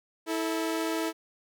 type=tone pair together; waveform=sawtooth; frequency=325.7 / 440 Hz; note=E4 / A4; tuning=-21 / 0 cents; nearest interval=perfect fourth; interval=521 cents; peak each=-25 / -30 dBFS; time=0.26-1.13 s; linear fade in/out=50 ms; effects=none